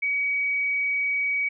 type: tone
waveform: sine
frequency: 2265 Hz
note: C#7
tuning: 37 cents sharp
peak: -22 dBFS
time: 0.02-1.49 s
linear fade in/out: 10 ms
effects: none